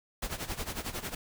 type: noise with tremolo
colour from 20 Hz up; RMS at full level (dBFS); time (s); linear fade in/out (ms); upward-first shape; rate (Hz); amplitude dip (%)
pink; -34; 0.22-1.15; 5; sine; 11; 80
effects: none